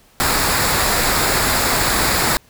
pink noise with comb filter, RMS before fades -17 dBFS, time 0.2-2.37 s, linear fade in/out 0 ms, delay 0.33 ms, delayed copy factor -0.5, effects pink hiss -52 dBFS RMS until 2.49 s

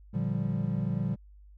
triangle chord, G minor seventh, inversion first, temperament equal with one note detuned, 116.54 / 147.43 / 174.61 / 196 Hz, Bb2 / D3 / F3 / G3, 0 / +7 / 0 / 0 cents, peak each -31 dBFS, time 0.13-1.16 s, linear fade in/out 20 ms, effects added 50 Hz sine -50 dBFS peak until 1.57 s

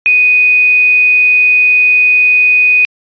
sine tone with quantisation, 2489 Hz, D#7, in tune, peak -5 dBFS, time 0.06-2.85 s, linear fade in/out 0 ms, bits 5, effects resampled to 11025 Hz

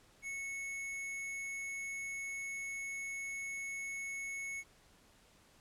square tone, 2203 Hz, C#7, 11 cents flat, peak -40 dBFS, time 0.22-4.64 s, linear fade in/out 50 ms, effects pink hiss -65 dBFS RMS until 5.6 s + low-pass 11000 Hz 12 dB/octave

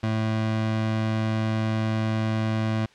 25% pulse tone, 110 Hz, A2, in tune, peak -19 dBFS, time 0.03-2.86 s, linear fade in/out 5 ms, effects white hiss -55 dBFS RMS until 2.94 s + low-pass 4000 Hz 12 dB/octave

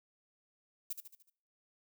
violet noise with echo, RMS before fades -38 dBFS, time 0.9-0.93 s, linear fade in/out 5 ms, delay 74 ms, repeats 5, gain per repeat -6 dB, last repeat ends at 1.3 s, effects noise-tail reverb RT60 0.5 s tail -20 dB re dry

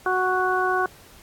harmonic tone, 370 Hz, F#4, in tune, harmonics 1 / 2 / 3 / 4, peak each -25 / -25 / -25 / -25 dBFS, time 0.06-0.86 s, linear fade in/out 2 ms, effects pink hiss -50 dBFS RMS until 1.22 s + AAC 64 kbps

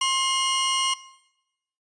sawtooth tone pair together, 1061 / 2877 Hz, C6 / F#7, +24 / -49 cents, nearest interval octave + perfect fourth, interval 1727 cents, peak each -20 dBFS, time 0.01-0.94 s, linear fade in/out 5 ms, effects noise-tail reverb RT60 0.9 s tail -19 dB re dry + resampled to 22050 Hz

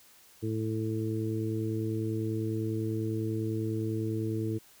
harmonic tone, 110 Hz, A2, in tune, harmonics 1 / 2 / 3 / 4, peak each -32 / -38 / -33 / -38 dBFS, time 0.42-4.59 s, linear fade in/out 20 ms, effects white hiss -58 dBFS RMS until 4.8 s

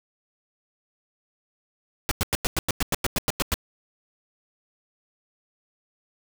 pink noise bursts, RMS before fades -23 dBFS, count 13, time 2.09-3.541 s, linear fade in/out 0 ms, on 23 ms, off 96 ms, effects none

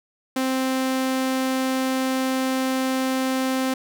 sawtooth tone, 261.6 Hz, C4, in tune, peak -17 dBFS, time 0.36-3.74 s, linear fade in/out 5 ms, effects none

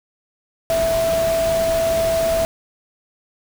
sine tone in noise, 659.3 Hz, E5, in tune, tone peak -16 dBFS, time 0.7-2.45 s, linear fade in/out 0 ms, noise pink, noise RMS -27 dBFS, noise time 0.7-2.45 s, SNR +8 dB, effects none

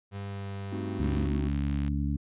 35% pulse tone with pitch glide, 99.7 to 98.67 Hz, G2 to G2, +30 to +12 cents, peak -33 dBFS, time 0.11-1.3 s, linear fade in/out 50 ms, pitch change -18 cents, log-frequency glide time 0.21-0.5 s
triangle chord, A diminished seventh, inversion none, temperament equal, 220 / 261.6 / 311.1 / 370 Hz, A3 / C4 / Eb4 / Gb4, 0 / 0 / 0 / 0 cents, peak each -37 dBFS, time 0.71-1.49 s, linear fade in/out 20 ms
harmonic tone, 71.1 Hz, C#2, 45 cents sharp, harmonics 1 / 2 / 3 / 4, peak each -29 / -32 / -34 / -35 dBFS, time 0.99-2.17 s, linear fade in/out 10 ms
click train, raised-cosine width 0.3 ms, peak -28 dBFS, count 57, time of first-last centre 1.03-1.88 s, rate 65.9 Hz
effects resampled to 8000 Hz

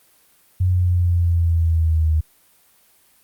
sine exponential sweep, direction down, 92.1 to 77.78 Hz, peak -14 dBFS, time 0.6-2.21 s, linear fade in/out 10 ms, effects white hiss -56 dBFS RMS until 3.23 s + Opus 32 kbps

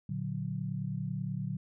sine chord, Bb augmented, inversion none, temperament equal, 116.54 / 146.83 / 185 Hz, Bb2 / D3 / F#3, 0 / 0 / 0 cents, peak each -38 / -36 / -37 dBFS, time 0.09-1.57 s, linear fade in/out 5 ms, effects none

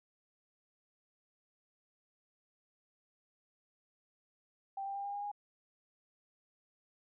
sine tone with pitch steps, 784 / 791.3 / 798.6 / 806 / 813.5 / 821.1 Hz, G5 / G5 / G5 / G5 / G#5 / G#5, 0 / +16 / +32 / +48 / -36 / -20 cents, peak -37 dBFS, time 4.77-5.316 s, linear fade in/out 5 ms, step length 91 ms, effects none

